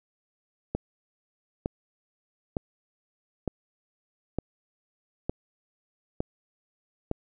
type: click train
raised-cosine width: 2 ms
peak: -14 dBFS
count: 8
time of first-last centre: 0.75-7.114 s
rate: 1.1 Hz
effects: none